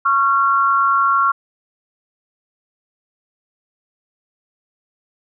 sine tone pair together, 1103.3 / 1374 Hz, C#6 / F6, -9 / -29 cents, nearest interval major third, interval 380 cents, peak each -15 dBFS, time 0.05-1.32 s, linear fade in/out 10 ms, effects none

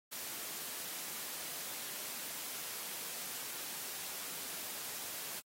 white noise, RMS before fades -43 dBFS, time 0.11-5.41 s, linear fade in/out 20 ms, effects high-pass 150 Hz 12 dB/octave + AAC 48 kbps

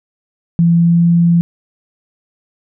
sine tone with pitch glide, 169.2 to 170.48 Hz, E3 to F3, +45 to -41 cents, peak -7 dBFS, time 0.59-1.41 s, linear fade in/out 0 ms, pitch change +14 cents, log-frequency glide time 0.75-1.06 s, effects none

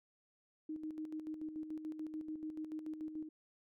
sine tone with tremolo, 311.1 Hz, D#4, in tune, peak -39 dBFS, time 0.69-3.29 s, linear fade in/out 5 ms, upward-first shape square, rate 6.9 Hz, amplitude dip 55%, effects none

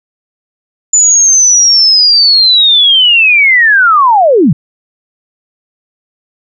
sine linear sweep, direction down, 7040 to 123.47 Hz, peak -3 dBFS, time 0.93-4.53 s, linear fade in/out 5 ms, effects none

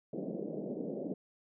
pink band-pass noise, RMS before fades -39 dBFS, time 0.13-1.14 s, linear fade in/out 5 ms, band 170 to 590 Hz, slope 48 dB/octave, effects none

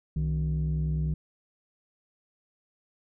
sine tone pair together, 65.41 / 155.57 Hz, C2 / D#3, 0 / 0 cents, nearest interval octave + minor third, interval 1500 cents, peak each -27 / -25 dBFS, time 0.16-1.14 s, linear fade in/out 5 ms, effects tanh soft clip ceiling -22 dBFS

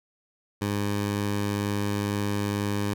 15% pulse tone, 102.1 Hz, G#2, 29 cents flat, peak -19 dBFS, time 0.61-2.94 s, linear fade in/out 10 ms, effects none

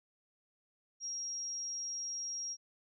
sine tone, 5620 Hz, F8, 10 cents sharp, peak -37 dBFS, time 1-2.57 s, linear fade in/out 50 ms, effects none

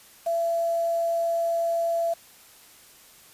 sine tone with quantisation, 673 Hz, E5, 36 cents sharp, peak -22 dBFS, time 0.26-2.14 s, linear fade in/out 10 ms, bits 7, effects white hiss -52 dBFS RMS until 3.33 s + resampled to 32000 Hz

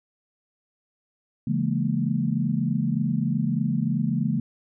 sine chord, A# half-diminished seventh, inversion first, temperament just, 139.85 / 167.82 / 209.8 / 233.1 Hz, C#3 / E3 / G#3 / A#3, +16 / +31 / +18 / 0 cents, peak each -27 dBFS, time 1.47-4.4 s, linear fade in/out 5 ms, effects none

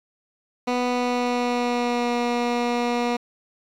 15% pulse tone with pitch glide, 246.9 to 240.7 Hz, B3 to B3, 0 to -44 cents, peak -15 dBFS, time 0.67-3.17 s, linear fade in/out 10 ms, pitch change -44 cents, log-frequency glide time 0.87-2.12 s, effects low-pass 5000 Hz 12 dB/octave + 8-bit

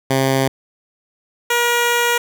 10% pulse tone pair in turn, 133.9 / 477.2 Hz, C3 / A#4, +40 / +41 cents, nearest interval octave + minor seventh, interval 2201 cents, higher second, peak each -6 dBFS, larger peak neither, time 0.1-0.48 / 1.5-2.18 s, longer second, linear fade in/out 5 ms, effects none

